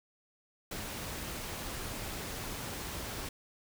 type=noise; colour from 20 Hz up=pink; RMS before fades=-40 dBFS; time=0.71-3.29 s; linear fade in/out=5 ms; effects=none